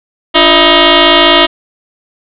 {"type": "tone with frequency modulation", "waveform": "sine", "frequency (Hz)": 1244.5, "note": "D#6", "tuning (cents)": 0, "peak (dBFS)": -3, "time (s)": [0.34, 1.47], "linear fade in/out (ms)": 20, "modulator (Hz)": 318, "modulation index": 7.3, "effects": []}